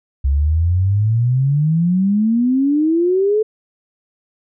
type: exponential sweep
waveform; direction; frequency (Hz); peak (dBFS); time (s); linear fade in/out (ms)
sine; up; 66.4 to 440; -12; 0.24-3.43; 10
effects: none